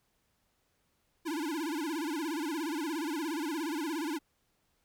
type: tone with vibrato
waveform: square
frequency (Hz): 311.7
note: D#4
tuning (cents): +3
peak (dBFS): -33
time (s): 1.25-4.19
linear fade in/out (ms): 20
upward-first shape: sine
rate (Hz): 17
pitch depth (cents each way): 170
effects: pink hiss -75 dBFS RMS until 4.84 s